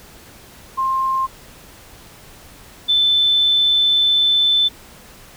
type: tone pair in turn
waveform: sine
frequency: 1058 / 3524 Hz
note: C6 / A7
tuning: +19 / +2 cents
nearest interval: octave + major sixth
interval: 2083 cents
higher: second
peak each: -16 / -12 dBFS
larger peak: second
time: 0.77-1.27 / 2.88-4.69 s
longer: second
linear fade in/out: 20 ms
effects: pink hiss -43 dBFS RMS until 5.36 s